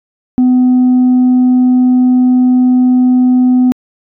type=tone; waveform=sine; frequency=251.9 Hz; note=B3; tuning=34 cents sharp; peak=-3 dBFS; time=0.38-3.72 s; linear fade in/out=0 ms; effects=tanh soft clip ceiling -4 dBFS